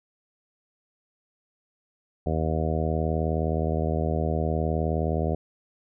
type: harmonic tone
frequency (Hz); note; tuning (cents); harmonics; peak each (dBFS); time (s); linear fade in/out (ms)
79.4; D#2; +36; 1 / 2 / 3 / 4 / 5 / 6 / 7 / 8 / 9; -27 / -29 / -33 / -36 / -33 / -34 / -35 / -34 / -35; 2.26-5.35; 5
effects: none